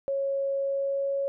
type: tone with pitch glide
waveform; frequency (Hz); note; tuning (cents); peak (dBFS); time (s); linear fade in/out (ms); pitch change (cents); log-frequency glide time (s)
sine; 550 to 553.5; C#5 to C#5; -14 to -3; -25; 0.08-1.28; 0; +11; 0.56-1.09
effects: none